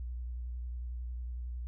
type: tone with vibrato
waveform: sine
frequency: 60.6 Hz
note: B1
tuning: 32 cents flat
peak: -36 dBFS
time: 0-1.67 s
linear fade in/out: 0 ms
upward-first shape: sine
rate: 11 Hz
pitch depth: 41 cents each way
effects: none